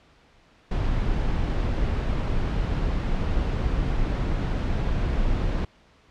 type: noise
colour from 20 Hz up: brown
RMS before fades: -24 dBFS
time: 0.71-5.65 s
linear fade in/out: 5 ms
effects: pink hiss -57 dBFS RMS until 6.1 s + low-pass 4000 Hz 12 dB/octave